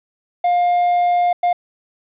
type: tone bursts at uneven times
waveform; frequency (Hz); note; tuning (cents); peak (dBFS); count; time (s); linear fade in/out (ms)
triangle; 707; F5; +21; -11; 2; 0.44-1.33 / 1.43-1.53; 5
effects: resampled to 8000 Hz + 8-bit